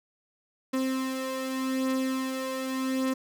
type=beating tone pair; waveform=35% pulse; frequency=261.6 / 262.45 Hz; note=C4 / C4; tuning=0 / +5 cents; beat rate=0.85 Hz; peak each=-32 / -27 dBFS; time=0.73-3.14 s; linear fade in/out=10 ms; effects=none